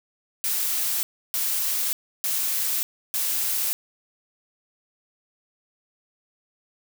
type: noise bursts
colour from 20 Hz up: blue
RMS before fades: -25 dBFS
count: 4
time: 0.44-3.73 s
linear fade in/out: 0 ms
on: 590 ms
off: 310 ms
effects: none